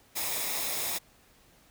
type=noise with comb filter; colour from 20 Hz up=white; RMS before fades=-32 dBFS; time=0.15-0.99 s; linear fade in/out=20 ms; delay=0.67 ms; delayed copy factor=-0.5; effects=pink hiss -61 dBFS RMS until 1.7 s